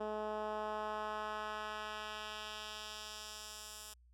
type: tone with band-pass filter sweep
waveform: 10% pulse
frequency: 213.4 Hz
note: G#3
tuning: 47 cents sharp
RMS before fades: -43 dBFS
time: 0-3.94 s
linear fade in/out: 10 ms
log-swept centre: 500 to 9100 Hz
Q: 1
effects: added 60 Hz sine -62 dBFS peak until 4.13 s